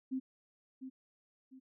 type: tone with echo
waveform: sine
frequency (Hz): 261.6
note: C4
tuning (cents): 0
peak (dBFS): -33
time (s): 0.11-0.2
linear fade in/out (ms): 20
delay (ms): 700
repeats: 2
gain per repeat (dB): -9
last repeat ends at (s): 1.6
effects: none